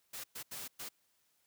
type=noise bursts at uneven times; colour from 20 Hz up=white; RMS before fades=-44 dBFS; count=4; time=0.13-0.24 / 0.35-0.43 / 0.51-0.68 / 0.79-0.89 s; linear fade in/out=10 ms; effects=white hiss -75 dBFS RMS until 1.46 s + high-pass 60 Hz 12 dB/octave